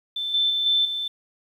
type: tone with level steps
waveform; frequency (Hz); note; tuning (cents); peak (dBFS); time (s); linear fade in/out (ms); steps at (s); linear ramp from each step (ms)
sine; 3537; A7; +8; -25 / -18 / -21 / -17 / -25; 0.16-1.08; 5; 0.34 / 0.5 / 0.66 / 0.85; 2
effects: 9-bit